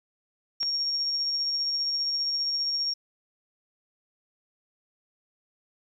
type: tone with tremolo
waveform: sine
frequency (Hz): 5550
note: F8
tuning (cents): -12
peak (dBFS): -24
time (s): 0.6-2.94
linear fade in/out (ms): 10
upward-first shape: sine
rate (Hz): 15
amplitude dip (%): 25
type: click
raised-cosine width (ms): 0.2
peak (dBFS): -20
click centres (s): 0.63
effects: 10-bit